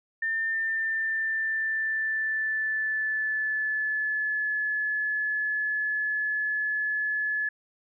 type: tone with pitch glide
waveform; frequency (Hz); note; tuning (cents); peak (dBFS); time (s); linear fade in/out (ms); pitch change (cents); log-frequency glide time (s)
sine; 1800 to 1713.8; A6 to A6; +39 to -46; -25; 0.22-7.49; 5; -85; 0.44-4.52
effects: none